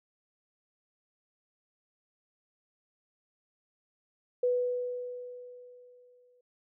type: tone with exponential decay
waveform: sine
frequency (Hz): 493.9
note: B4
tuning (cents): 0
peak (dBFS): -23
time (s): 4.43-6.41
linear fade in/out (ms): 5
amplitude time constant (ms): 430
effects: none